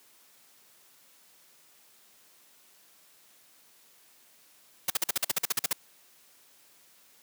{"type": "noise bursts", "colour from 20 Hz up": "white", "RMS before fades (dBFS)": -26, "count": 13, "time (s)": [4.88, 5.73], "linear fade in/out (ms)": 5, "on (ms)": 22, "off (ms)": 47, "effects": ["white hiss -60 dBFS RMS until 7.22 s", "high-pass 150 Hz 12 dB/octave"]}